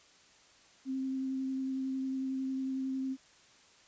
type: tone with vibrato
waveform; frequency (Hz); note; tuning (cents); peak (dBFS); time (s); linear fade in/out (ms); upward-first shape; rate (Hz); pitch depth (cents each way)
sine; 264.5; C4; +19; -32; 0.85-3.17; 50; triangle; 11; 14
effects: white hiss -61 dBFS RMS until 3.87 s + resampled to 16000 Hz